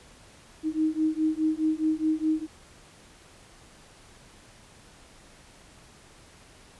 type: beating tone pair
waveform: sine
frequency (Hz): 311.1 / 315.9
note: D#4 / D#4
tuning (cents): 0 / +26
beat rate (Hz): 4.8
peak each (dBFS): -26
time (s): 0.63-2.47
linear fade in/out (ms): 50
effects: pink hiss -53 dBFS RMS until 6.79 s + resampled to 24000 Hz